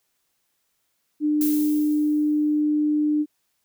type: tone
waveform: sine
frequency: 300 Hz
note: D4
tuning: 37 cents sharp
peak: -18 dBFS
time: 1.2-3.26 s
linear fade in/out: 50 ms
type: noise with exponential decay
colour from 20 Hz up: violet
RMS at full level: -27 dBFS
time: 1.41-2.61 s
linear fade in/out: 1 ms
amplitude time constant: 260 ms
effects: white hiss -72 dBFS RMS until 3.64 s